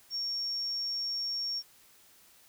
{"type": "tone", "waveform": "sine", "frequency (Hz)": 5520, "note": "F8", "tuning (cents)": -21, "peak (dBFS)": -31, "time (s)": [0.1, 1.63], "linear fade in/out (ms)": 50, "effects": ["white hiss -60 dBFS RMS until 2.48 s"]}